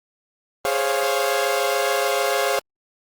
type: chord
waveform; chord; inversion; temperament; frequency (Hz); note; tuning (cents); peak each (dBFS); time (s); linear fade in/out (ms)
sawtooth; Db major seventh; second; equal with one note detuned; 415.3 / 527.5 / 554.4 / 698.5; Ab4 / C5 / Db5 / F5; 0 / +14 / 0 / 0; -21; 0.65-2.59; 0
effects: Opus 24 kbps